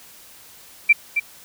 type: tone with echo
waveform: sine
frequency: 2349 Hz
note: D7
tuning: in tune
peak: -8 dBFS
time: 0.89-0.93 s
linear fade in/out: 10 ms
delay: 270 ms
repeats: 1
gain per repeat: -8 dB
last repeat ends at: 1.2 s
effects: white hiss -46 dBFS RMS until 1.44 s